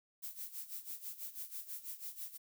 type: noise with tremolo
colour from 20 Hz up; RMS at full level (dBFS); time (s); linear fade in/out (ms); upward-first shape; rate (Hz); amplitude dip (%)
violet; -43; 0.22-2.38; 20; sine; 6.1; 80
effects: none